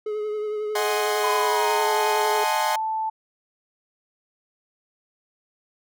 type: tone with vibrato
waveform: triangle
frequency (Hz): 424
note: G#4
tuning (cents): +36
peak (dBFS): -23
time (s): 0.06-2.44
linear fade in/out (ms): 5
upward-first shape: triangle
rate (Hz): 11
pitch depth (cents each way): 29
type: chord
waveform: sawtooth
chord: Ab dominant seventh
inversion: second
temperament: equal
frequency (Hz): 622.3 / 740 / 830.6 / 1046.5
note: Eb5 / Gb5 / Ab5 / C6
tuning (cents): 0 / 0 / 0 / 0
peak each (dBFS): -25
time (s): 0.75-2.76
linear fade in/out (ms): 5
type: tone with pitch glide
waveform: sine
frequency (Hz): 1010 to 879.3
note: B5 to A5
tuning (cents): +39 to -1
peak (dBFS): -23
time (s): 1.23-3.1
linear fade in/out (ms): 10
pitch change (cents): -240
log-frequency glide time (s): 1.39-1.92
effects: none